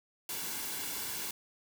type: noise with comb filter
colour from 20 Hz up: white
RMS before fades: -38 dBFS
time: 0.29-1.31 s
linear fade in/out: 2 ms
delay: 1.6 ms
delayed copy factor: -0.5
effects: none